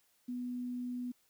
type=tone with quantisation; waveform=sine; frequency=246.9 Hz; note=B3; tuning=in tune; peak=-36 dBFS; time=0.28-1.12 s; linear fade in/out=10 ms; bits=11; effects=white hiss -72 dBFS RMS until 1.29 s